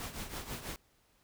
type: noise with tremolo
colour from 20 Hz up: pink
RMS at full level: -39 dBFS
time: 0-0.76 s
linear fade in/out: 0 ms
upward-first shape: triangle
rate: 6.1 Hz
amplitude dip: 75%
effects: pink hiss -70 dBFS RMS until 1.23 s